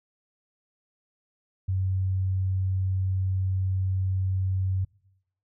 sine tone, 94.4 Hz, F#2, 35 cents sharp, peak -23 dBFS, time 1.68-4.85 s, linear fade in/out 10 ms, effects noise-tail reverb RT60 0.9 s tail -25 dB re dry

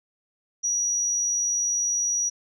sine tone, 5800 Hz, F#8, 35 cents flat, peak -21 dBFS, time 0.63-2.3 s, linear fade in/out 20 ms, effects tanh soft clip ceiling -17 dBFS

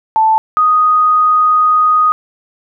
sine tone pair in turn, 880 / 1244.5 Hz, A5 / D#6, 0 / 0 cents, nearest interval tritone, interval 600 cents, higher second, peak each -7 dBFS, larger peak neither, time 0.16-0.38 / 0.57-2.12 s, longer second, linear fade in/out 0 ms, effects none

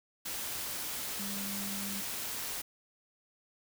sine tone in noise, 200 Hz, G3, 35 cents sharp, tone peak -40 dBFS, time 1.19-2.01 s, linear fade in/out 10 ms, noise white, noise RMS -38 dBFS, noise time 0.25-2.62 s, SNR -5 dB, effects none

